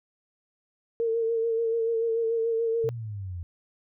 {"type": "tone with vibrato", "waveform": "sine", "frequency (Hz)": 456.4, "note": "A#4", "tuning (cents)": -37, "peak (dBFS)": -23, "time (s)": [1, 2.89], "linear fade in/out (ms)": 0, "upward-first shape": "sine", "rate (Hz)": 6.9, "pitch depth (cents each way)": 32}
{"type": "exponential sweep", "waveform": "sine", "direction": "down", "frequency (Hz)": [127.4, 84.1], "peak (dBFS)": -32, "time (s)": [2.84, 3.43], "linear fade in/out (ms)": 0}
{"effects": []}